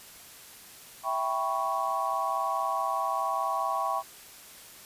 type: chord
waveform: sine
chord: C# half-diminished seventh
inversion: first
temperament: equal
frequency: 659.3 / 784 / 987.8 / 1108.7 Hz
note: E5 / G5 / B5 / C#6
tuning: 0 / 0 / 0 / 0 cents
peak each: -34 / -32 / -33 / -30 dBFS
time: 1.03-4.03 s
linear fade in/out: 50 ms
effects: white hiss -49 dBFS RMS until 4.85 s + resampled to 32000 Hz